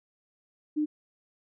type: tone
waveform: sine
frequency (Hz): 302.1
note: D4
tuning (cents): +49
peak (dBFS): -24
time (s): 0.76-0.86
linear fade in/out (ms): 20
effects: none